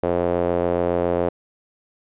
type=tone with band-pass filter; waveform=sawtooth; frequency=87.31 Hz; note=F2; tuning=in tune; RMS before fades=-21 dBFS; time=0.03-1.29 s; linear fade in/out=5 ms; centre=520 Hz; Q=2.5; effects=resampled to 8000 Hz